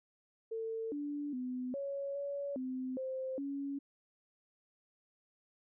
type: tone with pitch steps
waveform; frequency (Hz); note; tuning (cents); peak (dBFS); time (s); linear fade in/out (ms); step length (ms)
sine; 449 / 290.7 / 252.2 / 557 / 565 / 257.5 / 523 / 279.3; A4 / D4 / B3 / C#5 / C#5 / C4 / C5 / C#4; +35 / -18 / +36 / +8 / +33 / -28 / -1 / +13; -36; 0.51-3.79; 10; 410
effects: none